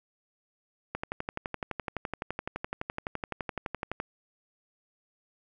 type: click train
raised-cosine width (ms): 0.5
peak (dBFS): -17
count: 37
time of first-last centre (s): 0.95-4.001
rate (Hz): 11.8
effects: none